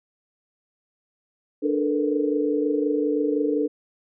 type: tone cluster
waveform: sine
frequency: 295.4 / 436.6 / 462.3 / 486.3 Hz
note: D4 / A4 / A#4 / B4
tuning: +10 / -13 / -14 / -27 cents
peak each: -23 / -25 / -28 / -30 dBFS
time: 1.62-3.68 s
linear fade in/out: 20 ms
effects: none